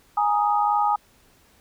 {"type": "chord", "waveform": "sine", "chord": "Ab suspended second", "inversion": "none", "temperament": "just", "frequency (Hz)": [830.6, 934.4, 1245.9], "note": ["Ab5", "Bb5", "Eb6"], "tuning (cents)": [0, 4, 2], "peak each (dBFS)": [-20, -26, -24], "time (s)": [0.17, 0.96], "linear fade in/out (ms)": 5, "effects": ["pink hiss -58 dBFS RMS until 1.6 s"]}